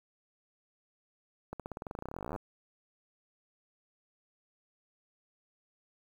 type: accelerating click train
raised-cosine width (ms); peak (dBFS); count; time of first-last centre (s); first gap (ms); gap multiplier
1; -25; 29; 1.53-2.362; 67; 0.93
effects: 9-bit